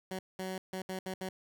15% pulse tone bursts at uneven times, 187.5 Hz, F#3, 23 cents sharp, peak -30 dBFS, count 6, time 0.11-0.19 / 0.39-0.58 / 0.73-0.82 / 0.89-0.99 / 1.06-1.14 / 1.21-1.29 s, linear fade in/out 2 ms, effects none

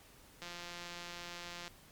click train, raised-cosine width 0.2 ms, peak -28 dBFS, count 220, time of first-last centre 0.42-1.679 s, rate 174 Hz, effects pink hiss -60 dBFS RMS until 1.91 s + MP3 96 kbps

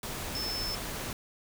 sine tone in noise, 5274 Hz, E8, in tune, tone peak -33 dBFS, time 0.35-0.75 s, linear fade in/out 2 ms, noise pink, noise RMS -37 dBFS, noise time 0.03-1.13 s, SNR +1 dB, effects none

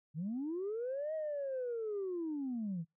sine linear two-way sweep, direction up then down, 141.2 to 638 to 154.7 Hz, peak -34 dBFS, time 0.14-2.85 s, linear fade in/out 50 ms, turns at 1.14 s, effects noise-tail reverb RT60 0.2 s tail -23 dB re dry + tanh soft clip ceiling -32 dBFS

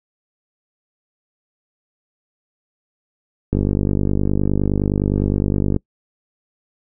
click train, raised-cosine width 3 ms, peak -5 dBFS, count 112, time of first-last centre 3.53-5.763 s, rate 49.7 Hz, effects noise-tail reverb RT60 0.1 s tail -25 dB re dry

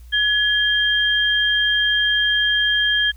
sine tone pair together, 1692 / 3196 Hz, G#6 / G7, +32 / +33 cents, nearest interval major seventh, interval 1101 cents, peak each -18 dBFS, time 0.12-3.12 s, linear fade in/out 20 ms, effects added 60 Hz sine -38 dBFS peak until 3.16 s + white hiss -57 dBFS RMS until 3.16 s

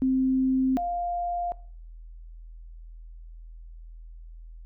sine tone pair in turn, 261.6 / 700 Hz, C4 / F5, 0 / +4 cents, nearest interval octave + perfect fourth, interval 1704 cents, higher second, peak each -20 / -26 dBFS, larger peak first, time 0.02-0.77 / 0.77-1.52 s, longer neither, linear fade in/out 0 ms, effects noise-tail reverb RT60 0.5 s tail -21 dB re dry + added 41 Hz sine -41 dBFS peak until 4.65 s

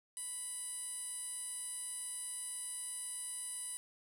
15% pulse tone with band-pass filter, 987.8 Hz, B5, in tune, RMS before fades -43 dBFS, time 0.17-3.77 s, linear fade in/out 0 ms, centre 9500 Hz, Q 6.5, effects 12-bit

